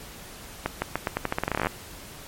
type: accelerating click train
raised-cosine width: 0.5 ms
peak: -9 dBFS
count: 19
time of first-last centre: 0.66-1.669 s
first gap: 160 ms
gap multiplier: 0.85
effects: pink hiss -43 dBFS RMS until 2.27 s + MP3 64 kbps